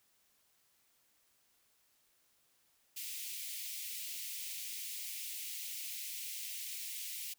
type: high-pass noise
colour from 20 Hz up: white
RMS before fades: -43 dBFS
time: 2.96-7.34 s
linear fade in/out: 10 ms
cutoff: 2100 Hz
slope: 48 dB/octave
effects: white hiss -73 dBFS RMS until 7.38 s